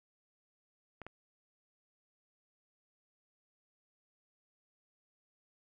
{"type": "clicks", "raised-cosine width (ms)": 0.5, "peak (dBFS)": -30, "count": 2, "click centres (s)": [1.017, 1.066], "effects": ["12-bit"]}